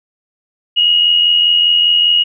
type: tone with amplitude modulation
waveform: sine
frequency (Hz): 2883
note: F#7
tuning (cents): -46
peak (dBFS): -6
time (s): 0.76-2.24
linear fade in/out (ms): 20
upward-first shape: sine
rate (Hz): 85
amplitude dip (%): 45
effects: none